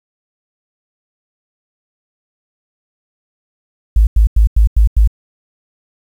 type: tone bursts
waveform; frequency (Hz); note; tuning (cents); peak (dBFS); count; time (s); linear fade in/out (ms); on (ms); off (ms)
sine; 53.4; G#1; +49; -5; 6; 3.96-5.075; 5; 110; 91
effects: 7-bit